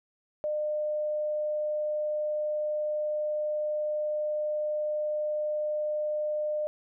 sine tone, 604 Hz, D5, 48 cents sharp, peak -27 dBFS, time 0.44-6.67 s, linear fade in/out 0 ms, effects none

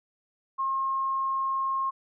sine tone, 1073 Hz, C6, 43 cents sharp, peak -25 dBFS, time 0.58-1.91 s, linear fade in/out 20 ms, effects none

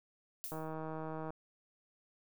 violet noise with exponential decay, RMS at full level -40 dBFS, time 0.44-0.74 s, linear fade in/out 0 ms, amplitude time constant 64 ms
click train, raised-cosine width 1 ms, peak -29 dBFS, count 125, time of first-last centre 0.52-1.305 s, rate 158 Hz
effects none

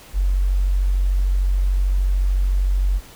sine tone, 46.72 Hz, F#1, 18 cents sharp, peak -15 dBFS, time 0.13-3.01 s, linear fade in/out 50 ms, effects pink hiss -44 dBFS RMS until 3.15 s

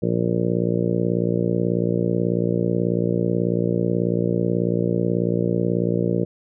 harmonic tone, 58.27 Hz, A#1, in tune, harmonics 2 / 3 / 4 / 5 / 6 / 7 / 8 / 9 / 10, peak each -26 / -23 / -28 / -31 / -26 / -31 / -26 / -32 / -33 dBFS, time 0.02-6.25 s, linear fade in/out 10 ms, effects none

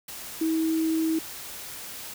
sine tone in noise, 321.5 Hz, E4, 43 cents flat, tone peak -22 dBFS, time 0.41-1.19 s, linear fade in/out 5 ms, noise white, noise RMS -39 dBFS, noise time 0.08-2.14 s, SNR +14 dB, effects none

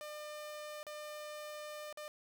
sawtooth tone with dropouts, 601 Hz, D5, 40 cents sharp, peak -40 dBFS, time 0.01-2.08 s, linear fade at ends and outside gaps 0 ms, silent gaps 0.83-0.867 / 1.927-1.973 s, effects none

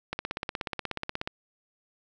click train, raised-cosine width 0.3 ms, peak -15 dBFS, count 20, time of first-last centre 0.13-1.275 s, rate 16.6 Hz, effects none

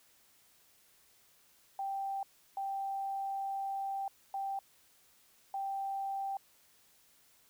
sine tone bursts at uneven times, 784 Hz, G5, in tune, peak -34 dBFS, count 4, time 1.79-2.23 / 2.57-4.08 / 4.34-4.59 / 5.54-6.37 s, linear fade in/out 2 ms, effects white hiss -66 dBFS RMS until 7.49 s

